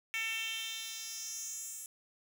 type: tone with high-pass filter sweep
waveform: 10% pulse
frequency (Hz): 448.1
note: A4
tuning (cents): +32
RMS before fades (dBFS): -40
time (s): 0.14-1.86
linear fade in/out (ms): 0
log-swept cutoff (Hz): 2300 to 8800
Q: 3.3
effects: 11-bit